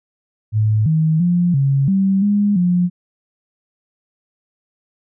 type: tone with pitch steps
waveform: sine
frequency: 107.8 / 158.3 / 175.5 / 137.6 / 193.5 / 204.7 / 177.8 Hz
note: A2 / D#3 / F3 / C#3 / G3 / G#3 / F3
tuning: -35 / +30 / +9 / -12 / -22 / -25 / +31 cents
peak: -12 dBFS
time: 0.52-2.9 s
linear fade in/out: 50 ms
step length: 340 ms
effects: none